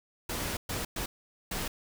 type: noise bursts at uneven times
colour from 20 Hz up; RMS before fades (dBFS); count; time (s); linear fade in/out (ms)
pink; -34; 4; 0.29-0.57 / 0.69-0.85 / 0.96-1.06 / 1.51-1.68; 5
effects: none